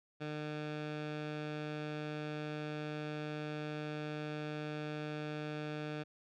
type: tone with low-pass filter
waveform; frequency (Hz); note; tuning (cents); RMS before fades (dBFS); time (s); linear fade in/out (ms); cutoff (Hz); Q
15% pulse; 151.2; D#3; -49; -41; 0.2-6.04; 20; 3300; 1.2
effects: none